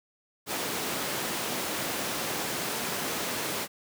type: high-pass noise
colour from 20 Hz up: pink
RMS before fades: -32 dBFS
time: 0.46-3.68 s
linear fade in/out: 50 ms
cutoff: 220 Hz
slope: 12 dB/octave
effects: none